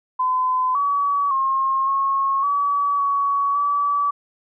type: tone with pitch steps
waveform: sine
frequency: 1019 / 1137 / 1072 / 1090 / 1141 / 1125 / 1149 Hz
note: C6 / C#6 / C6 / C#6 / C#6 / C#6 / D6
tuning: -46 / +44 / +42 / -29 / +50 / +25 / -38 cents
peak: -17 dBFS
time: 0.19-4.11 s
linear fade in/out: 10 ms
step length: 560 ms
effects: none